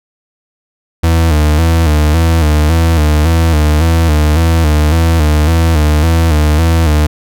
40% pulse tone with vibrato, 79 Hz, D#2, 27 cents sharp, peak -6 dBFS, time 1.03-7.07 s, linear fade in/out 10 ms, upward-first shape square, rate 1.8 Hz, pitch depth 73 cents each way, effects none

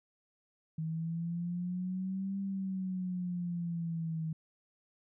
sine exponential two-way sweep, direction up then down, 158.4 to 196.9 to 158.4 Hz, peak -33 dBFS, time 0.78-4.33 s, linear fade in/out 5 ms, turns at 2.39 s, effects none

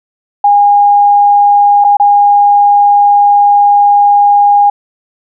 sine tone with dropouts, 816 Hz, G#5, 31 cents flat, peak -3 dBFS, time 0.44-4.7 s, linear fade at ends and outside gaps 5 ms, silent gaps 1.842-1.846 / 1.97-1.998 s, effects none

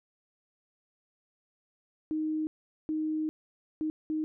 sine tone bursts at uneven times, 311.1 Hz, D#4, in tune, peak -28 dBFS, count 4, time 2.11-2.47 / 2.89-3.29 / 3.81-3.9 / 4.1-4.24 s, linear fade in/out 0 ms, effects none

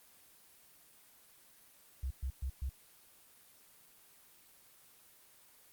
sine tone bursts, 65.7 Hz, C2, 8 cents sharp, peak -34 dBFS, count 4, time 2.03-2.694 s, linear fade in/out 5 ms, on 76 ms, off 120 ms, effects white hiss -62 dBFS RMS until 5.72 s + Opus 24 kbps

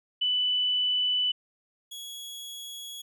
sine / sawtooth tone pair in turn, 2986 / 3344 Hz, F#7 / G#7, +15 / +11 cents, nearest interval major second, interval 196 cents, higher second, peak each -23 / -35 dBFS, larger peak first, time 0.21-1.32 / 1.91-3.02 s, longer neither, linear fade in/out 10 ms, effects none

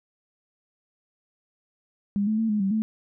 sine tone with pitch steps, 202.1 / 216.5 / 223.9 / 210.7 / 193.9 / 218.7 Hz, G#3 / A3 / A3 / G#3 / G3 / A3, -47 / -28 / +30 / +25 / -19 / -10 cents, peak -21 dBFS, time 2.16-2.82 s, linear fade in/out 0 ms, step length 110 ms, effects none

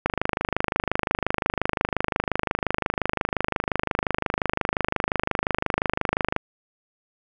click train, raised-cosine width 0.5 ms, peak -6 dBFS, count 163, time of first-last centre 0.06-6.364 s, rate 25.7 Hz, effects none

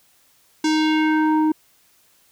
square tone with low-pass filter sweep, 311.1 Hz, D#4, in tune, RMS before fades -18 dBFS, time 0.64-1.52 s, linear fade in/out 5 ms, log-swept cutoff 6400 to 640 Hz, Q 1.8, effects white hiss -58 dBFS RMS until 2.31 s

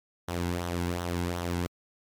sawtooth tone with flanger, 87.31 Hz, F2, in tune, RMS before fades -31 dBFS, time 0.28-1.67 s, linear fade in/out 5 ms, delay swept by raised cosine 0.41 to 1.71 ms, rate 2.7 Hz, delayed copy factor -0.55, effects MP3 96 kbps

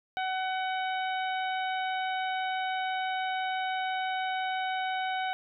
harmonic tone, 751 Hz, F#5, 26 cents sharp, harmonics 1 / 2 / 3 / 4 / 5, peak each -30 / -36 / -40 / -42 / -44 dBFS, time 0.17-5.33 s, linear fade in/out 0 ms, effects none

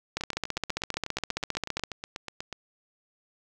two click trains, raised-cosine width 0.2 ms, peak -11 / -18 dBFS, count 26 / 20, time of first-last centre 0.17-1.837 / 0.21-2.527 s, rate 15 / 8.2 Hz, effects none

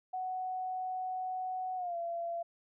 sine tone with pitch glide, 743 to 681.3 Hz, F#5 to F5, +7 to -43 cents, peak -34 dBFS, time 0.13-2.43 s, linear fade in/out 10 ms, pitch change -150 cents, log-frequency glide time 1.76-1.96 s, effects none

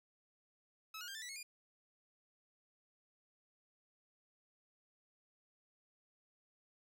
15% pulse tone with pitch steps, 1294 / 1435.8 / 1593.1 / 1767.7 / 1961.3 / 2176 / 2415 Hz, E6 / F6 / G6 / A6 / B6 / C#7 / D7, -32 / +48 / +28 / +8 / -13 / -33 / +48 cents, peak -39 dBFS, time 0.94-1.43 s, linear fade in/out 5 ms, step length 70 ms, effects none

